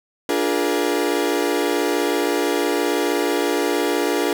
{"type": "chord", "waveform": "35% pulse", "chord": "Bb dominant seventh", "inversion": "first", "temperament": "equal with one note detuned", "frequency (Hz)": [293.7, 349.2, 415.3, 474.3], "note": ["D4", "F4", "Ab4", "Bb4"], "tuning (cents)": [0, 0, 0, 30], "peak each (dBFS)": [-22, -22, -22, -23], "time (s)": [0.29, 4.33], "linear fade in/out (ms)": 2, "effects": []}